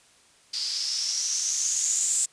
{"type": "noise with low-pass filter sweep", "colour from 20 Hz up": "violet", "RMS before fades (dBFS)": -27, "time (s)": [0.53, 2.26], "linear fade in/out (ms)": 10, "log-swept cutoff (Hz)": [4700, 7700], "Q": 7.7, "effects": ["white hiss -58 dBFS RMS until 2.32 s", "resampled to 22050 Hz"]}